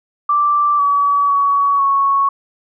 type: tone with pitch steps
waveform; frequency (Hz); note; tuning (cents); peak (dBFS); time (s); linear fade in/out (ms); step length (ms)
sine; 1172 / 1140 / 1127 / 1107; D6 / C#6 / C#6 / C#6; -4 / +48 / +28 / -3; -11; 0.29-2.29; 5; 500
effects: none